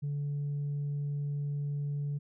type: tone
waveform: sine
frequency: 144.2 Hz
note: D3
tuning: 31 cents flat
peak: -29 dBFS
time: 0.02-2.19 s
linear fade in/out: 20 ms
effects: tanh soft clip ceiling -29 dBFS